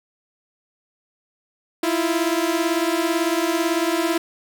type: beating tone pair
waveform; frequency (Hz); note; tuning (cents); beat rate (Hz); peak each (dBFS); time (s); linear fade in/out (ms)
sawtooth; 324.9 / 342.9; E4 / F4; -25 / -32; 18; -18; 1.83-4.18; 5
effects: none